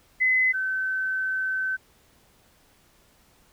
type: tone pair in turn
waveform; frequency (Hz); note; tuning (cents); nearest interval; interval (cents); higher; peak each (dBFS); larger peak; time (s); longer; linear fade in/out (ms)
sine; 2030 / 1531.6; B6 / G6; +47 / -41; perfect fourth; 488; first; -18 / -24; first; 0.2-0.53 / 0.53-1.77; second; 20
effects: pink hiss -60 dBFS RMS until 3.52 s